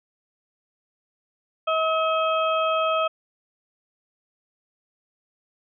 harmonic tone, 640 Hz, D#5, 49 cents sharp, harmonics 1 / 2 / 4 / 5, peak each -23 / -23 / -31 / -33 dBFS, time 1.67-3.08 s, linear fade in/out 10 ms, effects none

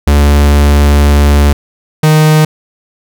45% pulse tone pair in turn, 72.3 / 154.71 Hz, D2 / D#3, -27 / -10 cents, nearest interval octave + minor second, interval 1317 cents, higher second, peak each -4 dBFS, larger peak neither, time 0.07-1.53 / 2.03-2.45 s, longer first, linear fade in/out 5 ms, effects none

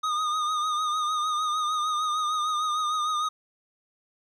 square tone with vibrato, 1233 Hz, D#6, 16 cents flat, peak -25 dBFS, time 0.03-3.29 s, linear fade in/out 10 ms, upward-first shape triangle, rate 6.6 Hz, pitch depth 54 cents each way, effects low-pass 6000 Hz 12 dB/octave + 11-bit

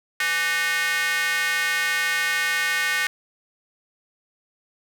square tone with high-pass filter, 166.9 Hz, E3, 22 cents sharp, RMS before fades -23 dBFS, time 0.2-3.07 s, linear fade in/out 2 ms, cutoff 1800 Hz, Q 3.5, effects none

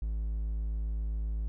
triangle tone, 53.8 Hz, A1, 38 cents flat, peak -28 dBFS, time 0.02-1.48 s, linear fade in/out 0 ms, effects none

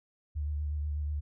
sine tone with vibrato, 74.2 Hz, D2, 18 cents sharp, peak -30 dBFS, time 0.35-1.21 s, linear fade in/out 20 ms, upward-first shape sine, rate 8.2 Hz, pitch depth 32 cents each way, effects none

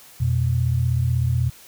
sine tone pair together, 87 / 123.17 Hz, F2 / B2, -6 / -4 cents, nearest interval tritone, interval 602 cents, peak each -22 / -19 dBFS, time 0.2-1.5 s, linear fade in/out 10 ms, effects white hiss -47 dBFS RMS until 1.67 s

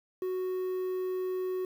triangle tone with quantisation, 370 Hz, F#4, in tune, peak -28 dBFS, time 0.22-1.65 s, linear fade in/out 2 ms, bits 9, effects none

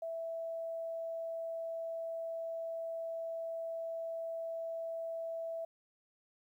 sine tone, 659.3 Hz, E5, in tune, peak -37 dBFS, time 0.02-5.65 s, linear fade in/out 5 ms, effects 12-bit

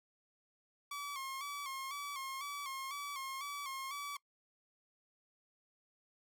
sawtooth tone with vibrato, 1108.7 Hz, C#6, in tune, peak -37 dBFS, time 0.91-4.17 s, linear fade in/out 5 ms, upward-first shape square, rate 2 Hz, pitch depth 58 cents each way, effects noise-tail reverb RT60 0.1 s tail -24 dB re dry

